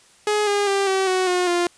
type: tone with pitch steps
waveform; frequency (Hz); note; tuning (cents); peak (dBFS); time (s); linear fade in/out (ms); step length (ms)
sawtooth; 420 / 407.3 / 395.1 / 383.1 / 371.6 / 360.4 / 349.5; G#4 / G#4 / G4 / G4 / F#4 / F#4 / F4; +19 / -34 / +14 / -40 / +7 / -45 / +1; -14; 0.27-1.67; 2; 200
effects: white hiss -53 dBFS RMS until 1.77 s + resampled to 22050 Hz